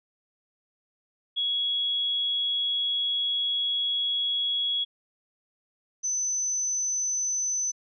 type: tone pair in turn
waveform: sine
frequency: 3340 / 6062 Hz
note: G#7 / F#8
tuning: +9 / +41 cents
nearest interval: minor seventh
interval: 1032 cents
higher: second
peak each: -24 / -25 dBFS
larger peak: first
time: 1.36-4.85 / 6.03-7.72 s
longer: first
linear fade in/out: 20 ms
effects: none